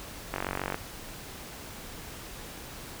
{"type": "click train", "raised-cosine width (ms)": 0.5, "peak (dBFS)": -15, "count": 20, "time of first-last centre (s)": [0.34, 0.744], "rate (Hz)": 47, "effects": ["pink hiss -43 dBFS RMS until 3 s"]}